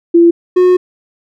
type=tone pair in turn; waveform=sine / triangle; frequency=340 / 363.4 Hz; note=F4 / F#4; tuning=-46 / -31 cents; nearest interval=minor second; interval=115 cents; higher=second; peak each=-3 dBFS; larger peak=neither; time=0.14-0.31 / 0.56-0.77 s; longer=second; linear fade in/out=10 ms; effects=none